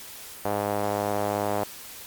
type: tone with band-pass filter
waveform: sawtooth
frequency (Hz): 102.8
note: G#2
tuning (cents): -17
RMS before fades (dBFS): -27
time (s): 0.45-1.64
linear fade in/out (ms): 5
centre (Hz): 690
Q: 1.9
effects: white hiss -42 dBFS RMS until 2.06 s + Opus 48 kbps